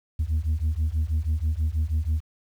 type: beating tone pair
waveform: sine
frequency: 75.1 / 81.3 Hz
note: D2 / E2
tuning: +39 / -23 cents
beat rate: 6.2 Hz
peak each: -23 dBFS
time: 0.19-2.21 s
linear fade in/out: 10 ms
effects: tanh soft clip ceiling -19 dBFS + 9-bit